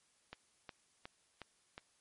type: click train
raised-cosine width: 0.3 ms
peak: -30 dBFS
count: 5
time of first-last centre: 0.33-1.779 s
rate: 2.76 Hz
effects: white hiss -73 dBFS RMS until 2 s + MP3 48 kbps